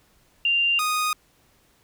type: tone pair in turn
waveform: sine / sawtooth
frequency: 2785 / 1240.6 Hz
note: F7 / D#6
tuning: -5 / -5 cents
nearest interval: octave + major second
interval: 1400 cents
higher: first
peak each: -18 dBFS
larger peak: neither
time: 0.45-0.79 / 0.79-1.13 s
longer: neither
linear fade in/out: 2 ms
effects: pink hiss -61 dBFS RMS until 1.83 s